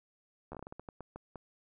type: slowing click train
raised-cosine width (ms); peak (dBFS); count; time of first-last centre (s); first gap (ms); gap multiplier
1; -30; 13; 0.52-1.357; 12; 1.29
effects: none